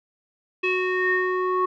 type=tone with low-pass filter sweep; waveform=square; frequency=368.4 Hz; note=F#4; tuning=7 cents flat; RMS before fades=-23 dBFS; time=0.63-1.66 s; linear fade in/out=10 ms; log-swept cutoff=2700 to 1200 Hz; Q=7.8; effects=none